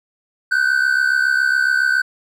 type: tone pair together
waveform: triangle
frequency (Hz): 1480 / 1547.2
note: F#6 / G6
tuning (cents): 0 / -23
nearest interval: minor second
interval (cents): 77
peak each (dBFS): -15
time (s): 0.51-2.02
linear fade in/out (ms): 10
effects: none